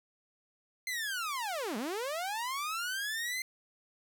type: linear two-way sweep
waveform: sawtooth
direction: down then up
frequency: 2093 to 198.8 to 2093 Hz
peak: -30 dBFS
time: 0.87-3.42 s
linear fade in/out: 2 ms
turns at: 1.77 s
effects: none